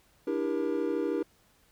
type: chord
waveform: triangle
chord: E half-diminished seventh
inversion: third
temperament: just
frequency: 296.7 / 329.6 / 395.6 / 474.7 Hz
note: D4 / E4 / G4 / Bb4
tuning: +18 / 0 / +16 / +31 cents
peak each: -31 dBFS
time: 0.27-1.23 s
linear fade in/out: 5 ms
effects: pink hiss -65 dBFS RMS until 1.71 s